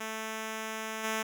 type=tone with level steps; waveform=5% pulse; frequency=220 Hz; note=A3; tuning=in tune; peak=-24 / -19 dBFS; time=0-1.23 s; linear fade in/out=10 ms; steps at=1.03 s; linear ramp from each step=20 ms; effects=none